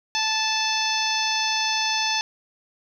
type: harmonic tone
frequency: 876 Hz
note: A5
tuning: 8 cents flat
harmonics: 1 / 2 / 3 / 4 / 5 / 6 / 7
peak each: -27 / -31 / -28 / -29 / -30 / -28 / -31 dBFS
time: 0.15-2.21 s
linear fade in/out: 0 ms
effects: 9-bit